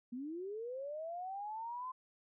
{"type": "linear sweep", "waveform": "sine", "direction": "up", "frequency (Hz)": [233.5, 1041], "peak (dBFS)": -40, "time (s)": [0.12, 1.92], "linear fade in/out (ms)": 10, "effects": []}